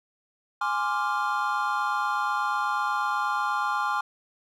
triangle chord, D half-diminished seventh, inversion second, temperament equal, 830.6 / 1046.5 / 1174.7 / 1396.9 Hz, Ab5 / C6 / D6 / F6, 0 / 0 / 0 / 0 cents, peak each -28 dBFS, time 0.61-4.01 s, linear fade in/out 5 ms, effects none

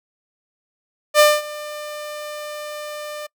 sawtooth tone with ADSR envelope, 598 Hz, D5, 31 cents sharp, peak -4 dBFS, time 1.14-3.27 s, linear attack 56 ms, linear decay 220 ms, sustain -21 dB, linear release 12 ms, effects noise-tail reverb RT60 0.1 s tail -25 dB re dry

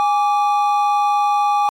triangle tone pair together, 823.8 / 1165 Hz, G#5 / D6, -14 / -14 cents, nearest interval tritone, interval 600 cents, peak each -13 / -18 dBFS, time 0-1.69 s, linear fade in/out 0 ms, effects AAC 64 kbps

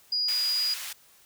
sine tone, 4892 Hz, D#8, 30 cents flat, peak -24 dBFS, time 0.12-0.74 s, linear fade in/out 5 ms
pink high-pass noise, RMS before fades -37 dBFS, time 0.28-0.93 s, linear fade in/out 5 ms, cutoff 2000 Hz, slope 12 dB/octave
effects white hiss -58 dBFS RMS until 1.25 s

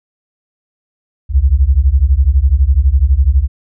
sine beating tone pair, 61.74 / 73.74 Hz, B1 / D2, 0 / +8 cents, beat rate 12 Hz, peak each -10 dBFS, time 1.29-3.48 s, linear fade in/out 50 ms, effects none

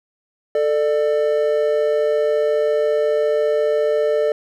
triangle tone pair together, 441.9 / 596.4 Hz, A4 / D5, +7 / +27 cents, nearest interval perfect fourth, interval 520 cents, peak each -16 dBFS, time 0.55-4.32 s, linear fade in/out 2 ms, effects none

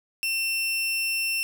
sawtooth tone, 2700 Hz, E7, 41 cents sharp, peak -21 dBFS, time 0.23-1.43 s, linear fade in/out 0 ms, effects none

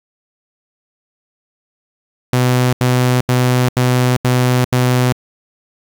sawtooth tone bursts, 125.5 Hz, B2, 28 cents sharp, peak -7 dBFS, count 6, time 2.33-5.125 s, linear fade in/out 2 ms, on 400 ms, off 79 ms, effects 7-bit

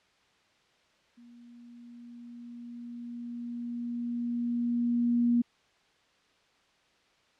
sine tone with level ramp, 238.5 Hz, A#3, 40 cents sharp, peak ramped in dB -51 to -21 dBFS, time 1.17-5.42 s, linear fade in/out 10 ms, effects white hiss -66 dBFS RMS until 7.39 s + low-pass 4000 Hz 12 dB/octave

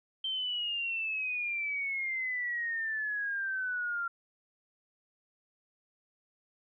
sine exponential sweep, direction down, 3136 to 1377 Hz, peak -31 dBFS, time 0.24-4.08 s, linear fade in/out 5 ms, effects none

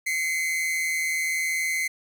45% pulse tone pair together, 2056 / 2217 Hz, C7 / C#7, -31 / 0 cents, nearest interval minor second, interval 131 cents, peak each -25 / -30 dBFS, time 0.06-1.88 s, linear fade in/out 10 ms, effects none

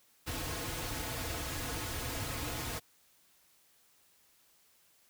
pink noise with comb filter, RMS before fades -38 dBFS, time 0.26-2.8 s, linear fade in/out 20 ms, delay 5.1 ms, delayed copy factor -0.7, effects white hiss -67 dBFS RMS until 5.09 s

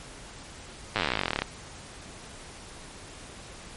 slowing click train, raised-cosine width 0.3 ms, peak -9 dBFS, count 27, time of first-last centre 0.96-1.42 s, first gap 9 ms, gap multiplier 1.05, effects pink hiss -45 dBFS RMS until 3.76 s + MP3 48 kbps

